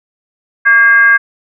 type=tone with frequency modulation; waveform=sine; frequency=1619 Hz; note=G#6; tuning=45 cents flat; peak=-4 dBFS; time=0.65-1.18 s; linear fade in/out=20 ms; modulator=473 Hz; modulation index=0.5; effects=none

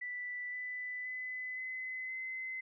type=tone with pitch steps; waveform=sine; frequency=1975.5 / 1993.8 / 2012 / 2031 / 2050 Hz; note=B6 / B6 / B6 / B6 / C7; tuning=0 / +16 / +32 / +48 / -36 cents; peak=-38 dBFS; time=0.01-2.61 s; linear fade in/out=10 ms; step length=520 ms; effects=none

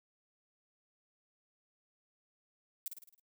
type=noise with echo; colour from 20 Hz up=violet; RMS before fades=-38 dBFS; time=2.86-2.88 s; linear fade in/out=2 ms; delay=53 ms; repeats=6; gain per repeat=-5 dB; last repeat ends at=3.198 s; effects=noise-tail reverb RT60 0.1 s tail -25 dB re dry

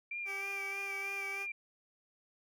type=tone with vibrato; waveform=sine; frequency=2349 Hz; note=D7; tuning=in tune; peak=-37 dBFS; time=0.11-1.52 s; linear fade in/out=5 ms; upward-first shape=sine; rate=3.2 Hz; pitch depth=45 cents each way
type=tone; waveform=10% pulse; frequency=395.1 Hz; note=G4; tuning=14 cents sharp; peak=-35 dBFS; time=0.25-1.47 s; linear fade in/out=50 ms
effects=none

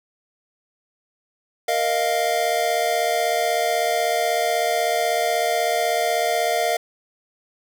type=chord; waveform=square; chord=Bb suspended fourth; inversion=none; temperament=equal; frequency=466.2 / 622.3 / 698.5 Hz; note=Bb4 / Eb5 / F5; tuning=0 / 0 / 0 cents; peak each=-27 / -25 / -22 dBFS; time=1.68-6.77 s; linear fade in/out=5 ms; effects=8-bit

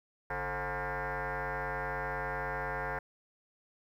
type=tone with frequency modulation; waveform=sine; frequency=440 Hz; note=A4; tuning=in tune; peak=-32 dBFS; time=0.3-2.99 s; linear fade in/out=5 ms; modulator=194 Hz; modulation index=7.3; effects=tanh soft clip ceiling -28 dBFS + 11-bit

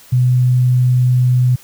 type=tone; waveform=sine; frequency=125.4 Hz; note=B2; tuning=27 cents sharp; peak=-9 dBFS; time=0.12-1.56 s; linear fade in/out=10 ms; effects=white hiss -43 dBFS RMS until 1.63 s

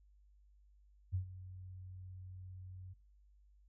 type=tone with ADSR envelope; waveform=sine; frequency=92.5 Hz; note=F#2; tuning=in tune; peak=-32 dBFS; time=1.12-2.94 s; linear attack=27 ms; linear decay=100 ms; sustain=-16 dB; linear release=16 ms; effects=noise-tail reverb RT60 0.3 s tail -17 dB re dry + added 50 Hz sine -63 dBFS peak until 3.68 s

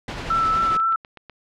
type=noise with tremolo; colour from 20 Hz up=pink; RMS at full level=-29 dBFS; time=0.08-0.77 s; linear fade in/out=2 ms; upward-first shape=sine; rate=11 Hz; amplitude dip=30%
type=tone with vibrato; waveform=sine; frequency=1326 Hz; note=E6; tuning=10 cents sharp; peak=-17 dBFS; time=0.3-0.96 s; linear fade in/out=5 ms; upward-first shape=sine; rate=3.9 Hz; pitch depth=18 cents each way
type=click train; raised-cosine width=0.3 ms; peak=-24 dBFS; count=5; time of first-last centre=0.8-1.297 s; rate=8.05 Hz
effects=low-pass 4000 Hz 12 dB/octave

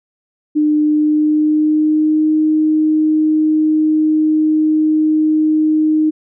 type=tone with pitch glide; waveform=sine; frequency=301.8 to 309.9 Hz; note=D4 to D#4; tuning=+47 to -7 cents; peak=-10 dBFS; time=0.55-6.11 s; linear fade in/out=20 ms; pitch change=+46 cents; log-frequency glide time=0.83-2.33 s; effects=none

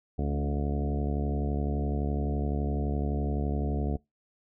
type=harmonic tone with a mistuned harmonic; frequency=71.8 Hz; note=D2; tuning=39 cents flat; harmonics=1 / 2 / 3 / 4 / 5 / 6 / 7 / 8 / 9 / 10; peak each=-29 / -33 / -35 / -37 / -42 / -39 / -46 / -46 / -46 / -43 dBFS; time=0.18-3.97 s; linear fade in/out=10 ms; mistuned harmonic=3; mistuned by=+17 cents; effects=noise-tail reverb RT60 0.2 s tail -25 dB re dry

